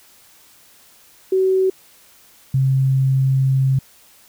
sine tone pair in turn, 378.1 / 133.37 Hz, F#4 / C3, +38 / +34 cents, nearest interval octave + tritone, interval 1804 cents, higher first, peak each -13 dBFS, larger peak neither, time 1.32-1.7 / 2.54-3.79 s, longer second, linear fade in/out 5 ms, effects white hiss -50 dBFS RMS until 4.28 s

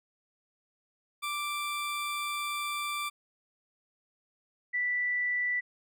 20% pulse / sine tone pair in turn, 1174.7 / 1970.8 Hz, D6 / B6, 0 / -4 cents, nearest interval major sixth, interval 896 cents, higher second, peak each -27 dBFS, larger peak neither, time 1.22-3.1 / 4.73-5.61 s, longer first, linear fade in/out 20 ms, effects none

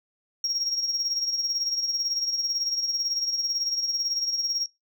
sine tone with tremolo, 5588 Hz, F8, in tune, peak -20 dBFS, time 0.44-4.66 s, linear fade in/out 2 ms, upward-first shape sine, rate 18 Hz, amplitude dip 65%, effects noise-tail reverb RT60 0.2 s tail -23 dB re dry + tanh soft clip ceiling -21 dBFS

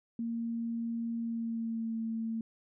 sine tone with pitch glide, 231.2 to 225.4 Hz, A#3 to A3, -14 to +42 cents, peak -32 dBFS, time 0.19-2.41 s, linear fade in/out 2 ms, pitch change -44 cents, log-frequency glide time 1.19-1.95 s, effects none

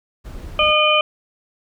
brown noise, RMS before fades -33 dBFS, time 0.24-0.73 s, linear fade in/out 20 ms
harmonic tone, 609 Hz, D#5, 37 cents flat, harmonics 1 / 2 / 4 / 5, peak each -18 / -18 / -18 / -18 dBFS, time 0.59-1.01 s, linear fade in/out 2 ms
effects none

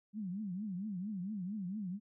sine tone with vibrato, 196 Hz, G3, in tune, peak -37 dBFS, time 0.13-2 s, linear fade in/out 50 ms, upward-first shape triangle, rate 4.4 Hz, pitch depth 230 cents each way, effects none

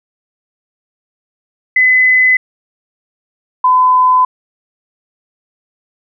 sine tone pair in turn, 2019 / 1012.1 Hz, B6 / B5, +38 / +42 cents, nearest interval octave, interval 1196 cents, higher first, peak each -6 dBFS, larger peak neither, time 1.76-2.37 / 3.64-4.25 s, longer neither, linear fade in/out 5 ms, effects none

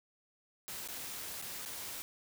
white noise with dropouts, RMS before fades -43 dBFS, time 0.68-2.02 s, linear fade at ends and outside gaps 0 ms, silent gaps 0.876-0.886 / 1.416-1.423 / 1.652-1.659 s, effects none

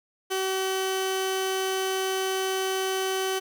sawtooth tone pair together, 380.5 / 1522 Hz, F#4 / F#6, +48 / +48 cents, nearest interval 2 octaves, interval 2400 cents, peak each -22 / -27 dBFS, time 0.3-3.4 s, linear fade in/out 20 ms, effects none

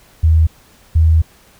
sine tone pair in turn, 80 / 80.28 Hz, D#2 / E2, +49 / -45 cents, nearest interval unison, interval 6 cents, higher second, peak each -7 dBFS, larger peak neither, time 0.23-0.47 / 0.95-1.22 s, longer second, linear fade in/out 10 ms, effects pink hiss -48 dBFS RMS until 1.59 s

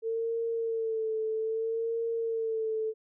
sine tone with vibrato, 449.1 Hz, A4, 35 cents sharp, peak -28 dBFS, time 0.02-2.94 s, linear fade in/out 50 ms, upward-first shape sine, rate 0.62 Hz, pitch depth 40 cents each way, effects none

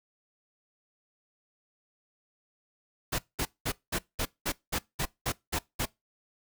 pink noise bursts, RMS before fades -30 dBFS, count 11, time 3.12-5.857 s, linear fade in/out 10 ms, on 67 ms, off 200 ms, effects noise-tail reverb RT60 0.2 s tail -22 dB re dry

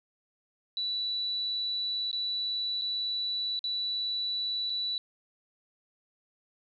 sine tone with dropouts, 3951 Hz, B7, in tune, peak -29 dBFS, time 0.77-4.98 s, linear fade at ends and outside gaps 1 ms, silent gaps 2.114-2.129 / 2.813-2.819 / 3.592-3.641 / 4.697-4.701 s, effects none

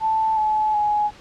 sine tone with pitch steps, 880 / 858.4 / 837.4 Hz, A5 / A5 / G#5, 0 / -43 / +14 cents, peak -17 dBFS, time 0-1.11 s, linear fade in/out 50 ms, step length 370 ms, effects pink hiss -45 dBFS RMS until 1.2 s + low-pass 5000 Hz 12 dB/octave

